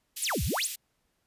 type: high-pass noise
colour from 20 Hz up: white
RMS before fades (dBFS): -36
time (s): 0.16-0.76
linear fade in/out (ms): 10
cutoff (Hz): 2400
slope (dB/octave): 24
type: exponential two-way sweep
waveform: sine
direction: down then up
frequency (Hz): 11870 to 54.9 to 11870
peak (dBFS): -27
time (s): 0.22-0.67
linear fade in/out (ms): 5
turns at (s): 0.44
effects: pink hiss -75 dBFS RMS until 1.26 s + resampled to 32000 Hz